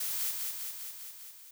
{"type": "noise with echo", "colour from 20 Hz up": "blue", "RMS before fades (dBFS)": -34, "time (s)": [0, 0.31], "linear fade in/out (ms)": 5, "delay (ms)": 200, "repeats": 6, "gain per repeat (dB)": -3, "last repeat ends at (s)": 1.51, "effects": []}